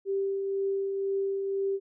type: tone with tremolo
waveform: sine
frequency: 392 Hz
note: G4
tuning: in tune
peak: -25 dBFS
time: 0.05-1.8 s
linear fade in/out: 50 ms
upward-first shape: triangle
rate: 2 Hz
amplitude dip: 35%
effects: none